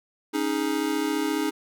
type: chord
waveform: square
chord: C# suspended second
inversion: none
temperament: just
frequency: 277.2 / 311.8 / 415.8 Hz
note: C#4 / D#4 / G#4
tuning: 0 / +4 / +2 cents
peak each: -30 / -27 / -31 dBFS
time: 0.33-1.51 s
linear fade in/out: 20 ms
effects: none